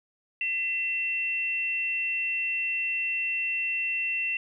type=tone pair together; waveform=sine; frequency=2019 / 2700 Hz; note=B6 / E7; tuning=+38 / +41 cents; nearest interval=perfect fourth; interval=503 cents; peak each=-37 / -26 dBFS; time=0.41-4.37 s; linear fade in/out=2 ms; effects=11-bit